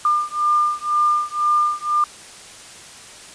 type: beating tone pair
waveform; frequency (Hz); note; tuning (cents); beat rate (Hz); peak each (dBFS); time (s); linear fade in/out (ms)
sine; 1200 / 1202; D6 / D6; +37 / +40; 2; -19; 0.05-2.04; 2
effects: white hiss -40 dBFS RMS until 3.34 s + resampled to 22050 Hz